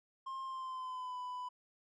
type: tone with pitch glide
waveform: triangle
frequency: 1062 to 996.6 Hz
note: C6 to B5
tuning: +25 to +15 cents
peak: -38 dBFS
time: 0.26-1.49 s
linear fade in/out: 10 ms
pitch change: -110 cents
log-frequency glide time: 0.43-1.18 s
effects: resampled to 22050 Hz